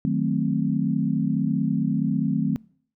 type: chord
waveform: sine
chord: D# diminished seventh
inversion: none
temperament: equal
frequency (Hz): 155.56 / 185 / 220 / 261.6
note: D#3 / F#3 / A3 / C4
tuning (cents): 0 / 0 / 0 / 0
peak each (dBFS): -26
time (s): 0.05-2.56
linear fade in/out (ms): 0
effects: noise-tail reverb RT60 0.6 s tail -26 dB re dry